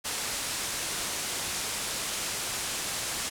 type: low-pass noise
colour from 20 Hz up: white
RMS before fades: -33 dBFS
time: 0.04-3.3 s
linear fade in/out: 20 ms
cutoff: 10000 Hz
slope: 24 dB/octave
effects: none